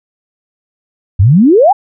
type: exponential sweep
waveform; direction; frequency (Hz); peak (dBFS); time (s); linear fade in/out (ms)
sine; up; 85.1 to 858; -3; 1.19-1.73; 10
effects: none